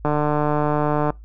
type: click train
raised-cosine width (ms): 1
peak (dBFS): -7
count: 158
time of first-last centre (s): 0.05-1.104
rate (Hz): 149
effects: noise-tail reverb RT60 0.2 s tail -23 dB re dry + added 53 Hz sine -38 dBFS peak until 1.24 s